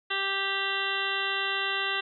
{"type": "harmonic tone", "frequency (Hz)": 392, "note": "G4", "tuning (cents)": 0, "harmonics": [1, 2, 3, 4, 5, 7, 8, 9, 10], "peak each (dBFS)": [-38, -39, -35, -33, -34, -33, -37, -36, -39], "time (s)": [0.1, 2.01], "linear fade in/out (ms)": 10, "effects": []}